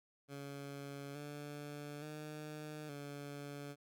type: tone with pitch steps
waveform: 15% pulse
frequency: 140.8 / 146.2 / 152.1 / 143.3 Hz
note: C#3 / D3 / D#3 / D3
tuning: +27 / -7 / -39 / -42 cents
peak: -39 dBFS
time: 0.28-3.76 s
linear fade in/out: 50 ms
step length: 870 ms
effects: none